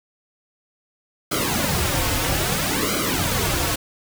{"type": "noise with flanger", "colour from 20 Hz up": "pink", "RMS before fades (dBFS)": -22, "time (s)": [1.31, 3.76], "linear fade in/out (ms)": 10, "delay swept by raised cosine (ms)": [1.1, 5.1], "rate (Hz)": 0.61, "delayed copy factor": -0.95, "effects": []}